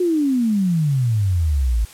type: exponential sweep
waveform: sine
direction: down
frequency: 368.7 to 52.6 Hz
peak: -15 dBFS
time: 0-1.85 s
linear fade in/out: 5 ms
effects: white hiss -43 dBFS RMS until 1.93 s + low-pass 12000 Hz 12 dB/octave